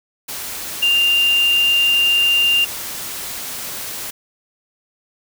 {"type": "tone in noise", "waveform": "sine", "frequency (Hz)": 2794, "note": "F7", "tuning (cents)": 0, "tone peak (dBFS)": -12, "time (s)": [0.82, 2.65], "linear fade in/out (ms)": 10, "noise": "white", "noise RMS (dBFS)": -28, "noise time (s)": [0.28, 4.11], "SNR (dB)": 13, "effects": []}